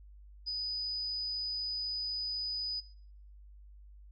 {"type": "tone", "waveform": "sine", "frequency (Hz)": 4978, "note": "D#8", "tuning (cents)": 0, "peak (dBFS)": -33, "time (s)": [0.46, 2.81], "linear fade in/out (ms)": 20, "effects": ["noise-tail reverb RT60 0.6 s tail -21 dB re dry", "added 50 Hz sine -51 dBFS peak until 4.11 s"]}